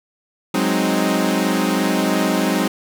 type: chord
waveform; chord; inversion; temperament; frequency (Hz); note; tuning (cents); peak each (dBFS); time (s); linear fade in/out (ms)
sawtooth; Ab dominant seventh; third; equal; 185 / 207.7 / 261.6 / 311.1; Gb3 / Ab3 / C4 / Eb4; 0 / 0 / 0 / 0; -18; 0.54-2.68; 5
effects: none